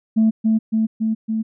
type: tone with echo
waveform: sine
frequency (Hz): 220.8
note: A3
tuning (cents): +6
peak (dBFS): -10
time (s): 0.16-0.31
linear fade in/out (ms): 20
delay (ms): 280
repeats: 4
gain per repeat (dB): -2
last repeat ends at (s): 1.43
effects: tanh soft clip ceiling -9 dBFS